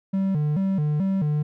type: tone with vibrato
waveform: triangle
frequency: 170 Hz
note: F3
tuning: 46 cents flat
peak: -18 dBFS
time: 0.13-1.43 s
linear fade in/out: 10 ms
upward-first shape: square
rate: 2.3 Hz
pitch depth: 220 cents each way
effects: none